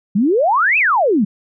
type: exponential two-way sweep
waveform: sine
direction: up then down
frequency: 184.3 to 2671 to 184.3 Hz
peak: -11 dBFS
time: 0.15-1.25 s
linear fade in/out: 10 ms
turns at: 0.78 s
effects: none